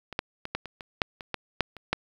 clicks, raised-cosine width 0.3 ms, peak -22 / -10 / -18 / -12 / -22 / -23 / -6 / -22 / -13 / -6 / -26 / -8 dBFS, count 12, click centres 0.127 / 0.191 / 0.454 / 0.55 / 0.657 / 0.808 / 1.018 / 1.208 / 1.343 / 1.607 / 1.767 / 1.93 s, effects 8-bit

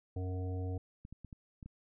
harmonic tone, 92.2 Hz, F#2, 6 cents flat, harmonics 1 / 3 / 5 / 7 / 8, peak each -35 / -45 / -46 / -54 / -53 dBFS, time 0.16-0.78 s, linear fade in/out 5 ms
clicks, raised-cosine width 5 ms, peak -35 dBFS, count 6, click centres 1.051 / 1.126 / 1.247 / 1.328 / 1.628 / 1.66 s
effects none

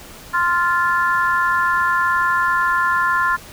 harmonic tone, 348.5 Hz, F4, 4 cents flat, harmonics 3 / 4 / 5, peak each -18 / -19 / -21 dBFS, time 0.33-3.37 s, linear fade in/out 20 ms, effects pink hiss -39 dBFS RMS until 3.52 s

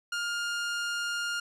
sawtooth tone, 1411 Hz, F6, 17 cents sharp, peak -26 dBFS, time 0.12-1.4 s, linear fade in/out 5 ms, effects low-pass 8000 Hz 12 dB/octave

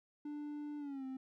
triangle tone with pitch glide, 295.1 to 262.9 Hz, D4 to C4, +8 to +8 cents, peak -39 dBFS, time 0.25-1.17 s, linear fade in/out 5 ms, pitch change -200 cents, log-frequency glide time 0.78-1.05 s, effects none

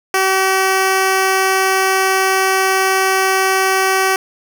10% pulse tone, 381.5 Hz, G4, 47 cents flat, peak -4 dBFS, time 0.14-4.16 s, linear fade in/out 2 ms, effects none

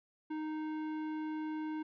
sine tone with tanh clipping, 310 Hz, D#4, 6 cents flat, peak -38 dBFS, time 0.3-1.83 s, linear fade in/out 10 ms, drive 14 dB, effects none

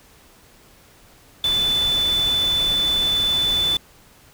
sine tone in noise, 3500 Hz, A7, 10 cents flat, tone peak -17 dBFS, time 1.44-3.77 s, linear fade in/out 2 ms, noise pink, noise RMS -31 dBFS, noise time 1.44-3.77 s, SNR +11 dB, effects pink hiss -51 dBFS RMS until 4.33 s

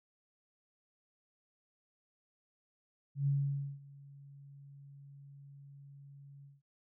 sine tone with ADSR envelope, 140.2 Hz, C#3, 20 cents sharp, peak -27 dBFS, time 3.15-6.62 s, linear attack 120 ms, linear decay 520 ms, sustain -24 dB, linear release 180 ms, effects none

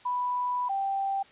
sine tone pair in turn, 987.8 / 784 Hz, B5 / G5, 0 / 0 cents, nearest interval major third, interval 400 cents, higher first, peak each -26 dBFS, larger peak neither, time 0.05-0.69 / 0.69-1.23 s, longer first, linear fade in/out 10 ms, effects white hiss -55 dBFS RMS until 1.31 s + resampled to 8000 Hz

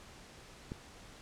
click, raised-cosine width 3 ms, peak -26 dBFS, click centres 0.719 s, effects pink hiss -54 dBFS RMS until 1.21 s + low-pass 8000 Hz 12 dB/octave

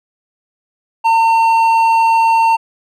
sine tone with hard clipping, 907 Hz, A#5, 48 cents flat, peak -10 dBFS, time 1.04-2.57 s, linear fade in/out 20 ms, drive 6 dB, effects none

